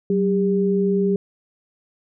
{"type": "tone pair together", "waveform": "sine", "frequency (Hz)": [189.1, 400.7], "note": ["F#3", "G4"], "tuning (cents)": [38, 38], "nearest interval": "octave + minor second", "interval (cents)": 1300, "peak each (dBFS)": -19, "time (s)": [0.1, 1.16], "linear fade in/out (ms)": 2, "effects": []}